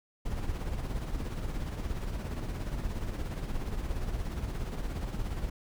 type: noise with tremolo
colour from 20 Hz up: brown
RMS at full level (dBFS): -32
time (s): 0.25-5.5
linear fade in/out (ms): 10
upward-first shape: sine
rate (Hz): 17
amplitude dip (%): 50
effects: none